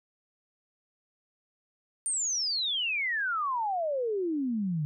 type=exponential sweep; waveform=sine; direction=down; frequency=9050 to 144.7 Hz; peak=-27 dBFS; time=2.06-4.85 s; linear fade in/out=0 ms; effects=none